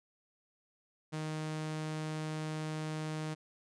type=tone; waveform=sawtooth; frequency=155.56 Hz; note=D#3; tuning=in tune; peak=-32 dBFS; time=1.12-3.35 s; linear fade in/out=20 ms; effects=resampled to 22050 Hz